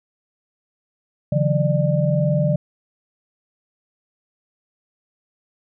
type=tone cluster; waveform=sine; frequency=141.1 / 162.1 / 182.6 / 595 Hz; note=C#3 / E3 / F#3 / D5; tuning=+31 / -29 / -23 / +22 cents; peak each=-19 / -21 / -25 / -22 dBFS; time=1.32-2.56 s; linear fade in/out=5 ms; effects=none